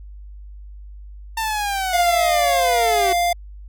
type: linear sweep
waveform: sawtooth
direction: down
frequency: 903 to 370.2 Hz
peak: -17 dBFS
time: 1.37-3.13 s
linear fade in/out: 5 ms
type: tone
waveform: square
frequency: 698 Hz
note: F5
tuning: 1 cent flat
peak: -17 dBFS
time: 1.93-3.33 s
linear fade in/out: 5 ms
effects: added 50 Hz sine -35 dBFS peak until 3.68 s